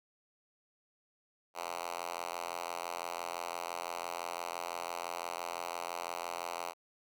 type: tone with high-pass filter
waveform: 5% pulse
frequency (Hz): 85.9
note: F2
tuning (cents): -28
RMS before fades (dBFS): -40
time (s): 1.54-6.74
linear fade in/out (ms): 50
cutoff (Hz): 750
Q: 1.2
effects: none